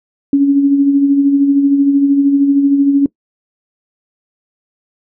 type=tone with tremolo; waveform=sine; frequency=280 Hz; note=C#4; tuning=18 cents sharp; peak=-5 dBFS; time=0.33-3.06 s; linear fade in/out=2 ms; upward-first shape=sine; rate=13 Hz; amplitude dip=45%; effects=noise-tail reverb RT60 0.1 s tail -21 dB re dry